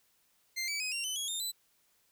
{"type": "tone with pitch steps", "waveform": "20% pulse", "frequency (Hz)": [2093, 2296, 2518, 2762, 3029, 3322, 3644, 3997], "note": ["C7", "D7", "D#7", "F7", "F#7", "G#7", "A#7", "B7"], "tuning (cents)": [0, -40, 20, -20, 40, 0, -40, 20], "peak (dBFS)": -28, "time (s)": [0.56, 1.52], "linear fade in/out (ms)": 20, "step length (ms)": 120, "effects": ["white hiss -71 dBFS RMS until 2.11 s"]}